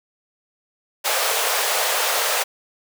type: high-pass noise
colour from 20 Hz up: pink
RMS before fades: -21 dBFS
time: 1.04-2.44 s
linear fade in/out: 20 ms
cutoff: 460 Hz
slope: 48 dB/octave
effects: none